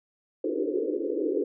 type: band-pass noise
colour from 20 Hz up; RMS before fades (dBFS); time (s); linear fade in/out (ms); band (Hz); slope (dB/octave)
pink; -28; 0.44-1.44; 5; 290 to 510; 96
effects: none